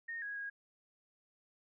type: tone with pitch steps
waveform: sine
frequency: 1844 / 1655 / 1640 Hz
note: A#6 / G#6 / G#6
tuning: -19 / -6 / -22 cents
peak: -39 dBFS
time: 0.08-0.5 s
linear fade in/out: 10 ms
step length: 140 ms
effects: none